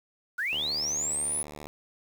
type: linear sweep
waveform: sine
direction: up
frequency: 1394 to 10600 Hz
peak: -27 dBFS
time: 0.38-1.43 s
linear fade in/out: 10 ms
type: tone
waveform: 5% pulse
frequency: 74.6 Hz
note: D2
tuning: 28 cents sharp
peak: -30 dBFS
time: 0.53-1.67 s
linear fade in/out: 0 ms
effects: 8-bit